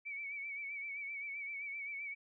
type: tone with vibrato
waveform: sine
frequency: 2271 Hz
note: C#7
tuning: 41 cents sharp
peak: -40 dBFS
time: 0.05-2.15 s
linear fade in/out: 20 ms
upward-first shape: sine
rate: 7.7 Hz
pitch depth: 54 cents each way
effects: none